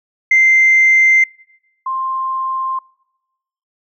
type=tone pair in turn; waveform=sine; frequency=2084 / 1052.6 Hz; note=C7 / C6; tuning=-7 / +10 cents; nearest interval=octave; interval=1183 cents; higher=first; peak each=-6 / -17 dBFS; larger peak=first; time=0.31-1.24 / 1.86-2.79 s; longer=neither; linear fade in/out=5 ms; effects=noise-tail reverb RT60 1.0 s tail -26 dB re dry + tanh soft clip ceiling -3 dBFS